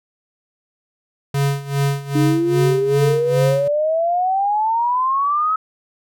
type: tone with tremolo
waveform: square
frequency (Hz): 140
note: C#3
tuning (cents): +18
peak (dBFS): -15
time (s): 1.34-3.68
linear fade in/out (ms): 5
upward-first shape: sine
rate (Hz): 2.5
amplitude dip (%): 85
type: exponential sweep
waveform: sine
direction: up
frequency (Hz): 300 to 1294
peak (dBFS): -15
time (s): 2.15-5.56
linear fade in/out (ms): 5
effects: none